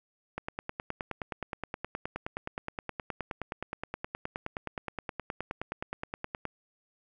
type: click train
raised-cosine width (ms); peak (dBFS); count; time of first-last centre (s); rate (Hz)
0.5; -19; 59; 0.38-6.453; 9.55
effects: none